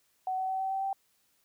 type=tone with pitch steps; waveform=sine; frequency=750 / 755.7 / 761.3 / 767.1 / 772.9 / 778.7 Hz; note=F#5 / F#5 / F#5 / G5 / G5 / G5; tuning=+23 / +36 / +49 / -38 / -25 / -12 cents; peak=-29 dBFS; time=0.27-0.93 s; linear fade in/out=2 ms; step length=110 ms; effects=white hiss -71 dBFS RMS until 1.44 s